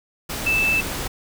sine tone in noise, 2637 Hz, E7, in tune, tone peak -17 dBFS, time 0.46-0.81 s, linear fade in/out 10 ms, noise pink, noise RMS -28 dBFS, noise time 0.29-1.08 s, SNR +8 dB, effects none

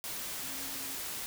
sine tone in noise, 270 Hz, C#4, 45 cents flat, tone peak -50 dBFS, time 0.43-0.95 s, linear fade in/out 0 ms, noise white, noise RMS -39 dBFS, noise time 0.04-1.26 s, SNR -14 dB, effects none

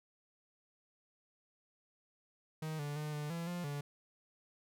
45% pulse tone with pitch steps, 156.8 / 145.7 / 151.1 / 148.6 / 168.3 / 175.6 / 144.1 Hz, D#3 / D3 / D3 / D3 / E3 / F3 / D3, +14 / -13 / +50 / +21 / +36 / +10 / -33 cents, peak -38 dBFS, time 2.62-3.81 s, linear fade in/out 5 ms, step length 170 ms, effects none

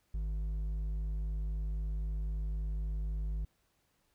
sine tone with hard clipping, 51.91 Hz, G#1, in tune, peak -34 dBFS, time 0.14-3.45 s, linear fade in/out 5 ms, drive 5 dB, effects pink hiss -75 dBFS RMS until 4.14 s

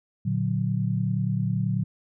sine chord, Bb augmented, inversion none, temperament equal, 116.54 / 146.83 / 185 Hz, Bb2 / D3 / F#3, 0 / 0 / 0 cents, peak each -26 / -28 / -27 dBFS, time 0.25-1.84 s, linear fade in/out 10 ms, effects none

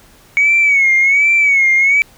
sine tone with vibrato, 2229 Hz, C#7, 9 cents sharp, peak -7 dBFS, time 0.37-2.02 s, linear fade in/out 0 ms, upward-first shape sine, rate 1.3 Hz, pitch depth 91 cents each way, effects tanh soft clip ceiling -4 dBFS + pink hiss -46 dBFS RMS until 2.17 s

